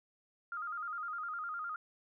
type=tone with vibrato; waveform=sine; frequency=1318.5 Hz; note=E6; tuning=in tune; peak=-37 dBFS; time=0.52-1.76 s; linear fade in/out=2 ms; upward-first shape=square; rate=9.8 Hz; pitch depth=95 cents each way; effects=none